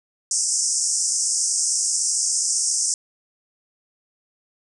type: band-pass noise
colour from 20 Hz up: white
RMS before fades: -22 dBFS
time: 0.31-2.94 s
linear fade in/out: 2 ms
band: 5200 to 9100 Hz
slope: 96 dB/octave
effects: none